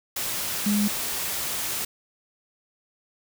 sine tone in noise, 206.5 Hz, G#3, 10 cents flat, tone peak -20 dBFS, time 0.66-0.88 s, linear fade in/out 5 ms, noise white, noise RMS -29 dBFS, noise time 0.16-1.85 s, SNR +6 dB, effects none

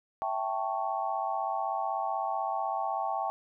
sine chord, A dominant seventh, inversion second, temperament equal, 659.3 / 784 / 880 / 1108.7 Hz, E5 / G5 / A5 / C#6, 0 / 0 / 0 / 0 cents, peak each -36 / -32 / -35 / -36 dBFS, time 0.22-3.3 s, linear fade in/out 0 ms, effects none

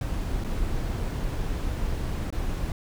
brown noise with dropouts, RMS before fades -28 dBFS, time 0.01-2.72 s, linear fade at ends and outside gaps 2 ms, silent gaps 0.44-0.445 / 2.304-2.325 s, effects none

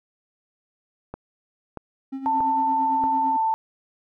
click train, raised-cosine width 1 ms, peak -19 dBFS, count 4, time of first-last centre 1.14-3.039 s, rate 1.58 Hz
triangle tone with tremolo, 268.5 Hz, C4, 45 cents sharp, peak -25 dBFS, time 2.12-3.37 s, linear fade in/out 10 ms, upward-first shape sine, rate 8.9 Hz, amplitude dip 60%
sine tone, 889 Hz, A5, 18 cents sharp, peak -19 dBFS, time 2.26-3.54 s, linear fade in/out 0 ms
effects none

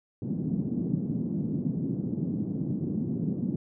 white band-pass noise, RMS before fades -30 dBFS, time 0.22-3.56 s, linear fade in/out 2 ms, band 140 to 250 Hz, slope 24 dB/octave, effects none

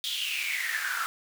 pink noise with high-pass filter sweep, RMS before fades -31 dBFS, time 0.04-1.06 s, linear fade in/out 0 ms, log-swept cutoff 3500 to 1300 Hz, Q 8.1, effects none

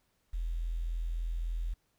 sine tone with quantisation, 41.82 Hz, E1, 26 cents sharp, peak -31 dBFS, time 0.33-1.74 s, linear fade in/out 10 ms, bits 10, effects pink hiss -75 dBFS RMS until 1.98 s

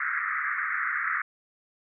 pink band-pass noise, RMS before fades -29 dBFS, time 0-1.22 s, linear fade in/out 5 ms, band 1200 to 2100 Hz, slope 96 dB/octave, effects none

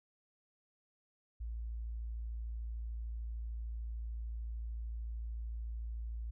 sine tone, 56.7 Hz, A#1, 47 cents flat, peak -38 dBFS, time 1.4-6.31 s, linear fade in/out 10 ms, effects none

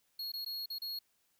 square tone with dropouts, 4311 Hz, C#8, 49 cents flat, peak -38 dBFS, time 0.19-0.99 s, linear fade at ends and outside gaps 5 ms, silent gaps 0.319-0.336 / 0.448-0.461 / 0.659-0.701 / 0.785-0.818 s, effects white hiss -75 dBFS RMS until 1.39 s

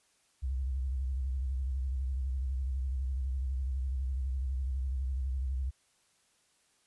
sine tone with vibrato, 65.41 Hz, C2, in tune, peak -30 dBFS, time 0.42-5.71 s, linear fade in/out 20 ms, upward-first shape square, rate 12 Hz, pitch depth 76 cents each way, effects white hiss -70 dBFS RMS until 6.86 s + resampled to 24000 Hz

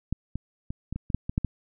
clicks, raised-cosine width 5 ms, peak -14 / -18 / -20 / -19 / -20 / -20 / -10 / -17 / -11 / -14 dBFS, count 10, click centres 0.126 / 0.356 / 0.705 / 0.926 / 0.96 / 1.102 / 1.146 / 1.295 / 1.379 / 1.447 s, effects none

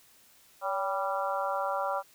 harmonic tone with a mistuned harmonic, 196 Hz, G3, in tune, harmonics 3 / 4 / 5 / 6 / 7, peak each -33 / -34 / -35 / -36 / -36 dBFS, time 0.61-2.03 s, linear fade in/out 50 ms, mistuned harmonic 3, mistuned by -54 cents, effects white hiss -60 dBFS RMS until 2.14 s

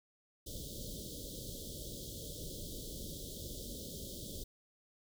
pink band-stop noise, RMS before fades -45 dBFS, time 0.46-4.44 s, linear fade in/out 10 ms, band 600 to 3200 Hz, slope 96 dB/octave, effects none

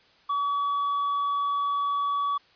triangle tone, 1138 Hz, C#6, 45 cents sharp, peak -22 dBFS, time 0.29-2.38 s, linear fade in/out 10 ms, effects white hiss -59 dBFS RMS until 2.55 s + resampled to 11025 Hz

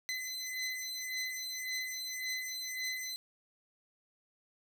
20% pulse beating tone pair, 2028 / 2029.8 Hz, B6 / B6, +45 / +47 cents, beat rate 1.8 Hz, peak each -35 / -34 dBFS, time 0.09-3.16 s, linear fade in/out 0 ms, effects none

